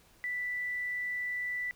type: tone with quantisation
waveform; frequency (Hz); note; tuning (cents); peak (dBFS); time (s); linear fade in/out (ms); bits
sine; 1975.5; B6; 0; -32; 0.24-1.71; 0; 10
effects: pink hiss -62 dBFS RMS until 1.75 s